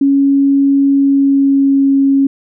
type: tone with pitch glide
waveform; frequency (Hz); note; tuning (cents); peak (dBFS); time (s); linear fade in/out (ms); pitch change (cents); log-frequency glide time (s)
sine; 277.2 to 274.3; C#4 to C#4; 0 to -18; -7; 0.01-2.27; 5; -18; 0.93-1.94
effects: none